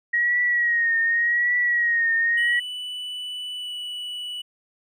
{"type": "tone with vibrato", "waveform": "sine", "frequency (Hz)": 1891, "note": "A#6", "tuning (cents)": 24, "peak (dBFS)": -18, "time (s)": [0.13, 2.6], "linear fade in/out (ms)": 10, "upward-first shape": "triangle", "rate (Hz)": 0.87, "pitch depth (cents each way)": 62}
{"type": "tone with pitch glide", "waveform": "triangle", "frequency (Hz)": [2975, 2953], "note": ["F#7", "F#7"], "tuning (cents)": [9, -4], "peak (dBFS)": -28, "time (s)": [2.37, 4.42], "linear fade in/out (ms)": 10, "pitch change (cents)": -13, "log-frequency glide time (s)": [3.56, 3.72]}
{"effects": []}